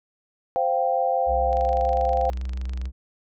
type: chord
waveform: sine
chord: C suspended fourth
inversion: none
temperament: equal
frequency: 523.3 / 698.5 / 784 Hz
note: C5 / F5 / G5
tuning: 0 / 0 / 0 cents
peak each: -24 dBFS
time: 0.56-2.3 s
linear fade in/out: 0 ms
type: tone with vibrato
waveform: triangle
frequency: 63.1 Hz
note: B1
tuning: 38 cents sharp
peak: -24 dBFS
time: 1.26-2.92 s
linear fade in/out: 50 ms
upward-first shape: triangle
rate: 7 Hz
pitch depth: 26 cents each way
type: click train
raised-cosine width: 0.2 ms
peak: -25 dBFS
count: 34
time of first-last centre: 1.53-2.855 s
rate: 24.9 Hz
effects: none